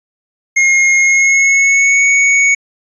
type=tone with pitch glide; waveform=square; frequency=2145 to 2228 Hz; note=C7 to C#7; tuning=+42 to +8 cents; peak=-8 dBFS; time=0.56-2.55 s; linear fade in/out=10 ms; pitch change=+66 cents; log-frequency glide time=0.97-2.05 s; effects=resampled to 22050 Hz